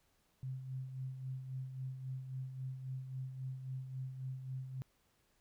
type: tone with tremolo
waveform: sine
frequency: 130.81 Hz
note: C3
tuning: in tune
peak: -38 dBFS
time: 0.43-4.82 s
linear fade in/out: 0 ms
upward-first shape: sine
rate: 3.7 Hz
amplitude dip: 55%
effects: pink hiss -75 dBFS RMS until 5.4 s